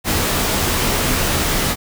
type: noise with comb filter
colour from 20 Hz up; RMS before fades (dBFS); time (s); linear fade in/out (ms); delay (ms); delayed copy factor
pink; -18; 0.04-1.76; 50; 18; -0.5
effects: none